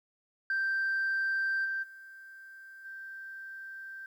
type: tone with level steps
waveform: sine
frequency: 1568 Hz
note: G6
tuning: in tune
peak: -26 / -30 / -47 / -41 dBFS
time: 0.5-4.06 s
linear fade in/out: 2 ms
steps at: 1.64 / 1.82 / 2.84 s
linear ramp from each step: 20 ms
effects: tanh soft clip ceiling -25 dBFS + 11-bit